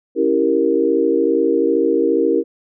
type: chord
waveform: sine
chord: C# diminished seventh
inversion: none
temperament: equal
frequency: 277.2 / 329.6 / 392 / 466.2 Hz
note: C#4 / E4 / G4 / Bb4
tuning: 0 / 0 / 0 / 0 cents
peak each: -21 / -18 / -19 / -17 dBFS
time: 0.15-2.44 s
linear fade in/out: 50 ms
effects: none